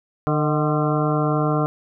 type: harmonic tone with a mistuned harmonic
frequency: 150.4 Hz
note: D3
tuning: 42 cents sharp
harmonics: 1 / 2 / 3 / 4 / 5 / 7 / 8 / 9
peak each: -21 / -24 / -26 / -27 / -28 / -29 / -30 / -31 dBFS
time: 0.27-1.66 s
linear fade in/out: 0 ms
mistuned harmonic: 4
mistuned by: +50 cents
effects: none